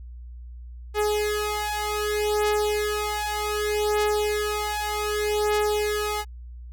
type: beating tone pair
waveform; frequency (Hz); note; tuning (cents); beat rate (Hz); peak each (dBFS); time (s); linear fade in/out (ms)
sawtooth; 419.7 / 420.35; G#4 / G#4; +18 / +21; 0.65; -22; 0.94-6.25; 50
effects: added 60 Hz sine -37 dBFS peak until 6.72 s